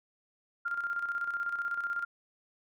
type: tone with tremolo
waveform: sine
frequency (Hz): 1396.9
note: F6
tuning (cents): 0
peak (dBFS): -29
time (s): 0.65-2.05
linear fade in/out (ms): 10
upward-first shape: square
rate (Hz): 16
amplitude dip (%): 55
effects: none